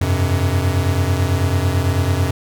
square chord, F suspended second, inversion none, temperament equal with one note detuned, 88.94 / 98 / 130.81 Hz, F2 / G2 / C3, +32 / 0 / 0 cents, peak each -18 / -21 / -23 dBFS, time 0.01-2.31 s, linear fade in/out 5 ms, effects none

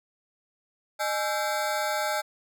25% pulse ring-modulated tone, 726 Hz, F#5, 33 cents flat, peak -19 dBFS, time 0.99-2.22 s, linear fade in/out 20 ms, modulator 115 Hz, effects none

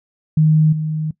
sine tone with level steps, 155.6 Hz, D#3, in tune, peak -9 / -18 dBFS, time 0.37-1.11 s, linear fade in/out 5 ms, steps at 0.72 s, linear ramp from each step 10 ms, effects noise-tail reverb RT60 0.1 s tail -19 dB re dry

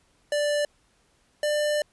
square tone pair in turn, 587.3 / 595.2 Hz, D5 / D5, 0 / +23 cents, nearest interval unison, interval 23 cents, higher second, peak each -23 dBFS, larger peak neither, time 0.32-0.65 / 1.43-1.82 s, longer second, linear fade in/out 2 ms, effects pink hiss -65 dBFS RMS until 1.92 s + resampled to 24000 Hz

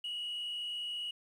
sine tone with frequency modulation, 2908 Hz, F#7, 31 cents flat, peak -34 dBFS, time 0.04-1.11 s, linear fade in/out 5 ms, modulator 51.1 Hz, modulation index 0.99, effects tanh soft clip ceiling -34 dBFS + 11-bit

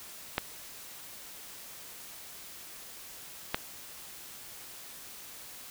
clicks, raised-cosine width 0.3 ms, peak -11 / -11 dBFS, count 2, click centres 0.381 / 3.545 s, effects white hiss -47 dBFS RMS until 5.7 s

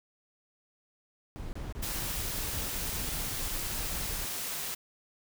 brown noise bursts, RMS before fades -38 dBFS, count 15, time 1.36-4.26 s, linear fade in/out 0 ms, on 170 ms, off 25 ms
white noise, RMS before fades -36 dBFS, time 1.82-4.75 s, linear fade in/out 10 ms
effects none

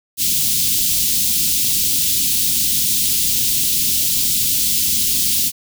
white band-stop noise, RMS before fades -17 dBFS, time 0.17-5.52 s, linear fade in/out 50 ms, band 270 to 3100 Hz, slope 24 dB/octave, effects none

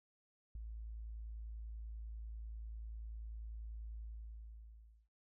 sine tone with ADSR envelope, 55.1 Hz, A1, 3 cents sharp, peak -40 dBFS, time 0.55-5.09 s, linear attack 4 ms, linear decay 5 ms, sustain -4 dB, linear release 1100 ms, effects none

